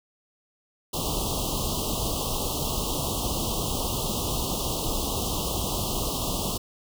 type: band-stop noise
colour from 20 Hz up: pink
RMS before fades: -28 dBFS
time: 0.93-6.58 s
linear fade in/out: 10 ms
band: 1200 to 2800 Hz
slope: 96 dB/octave
effects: none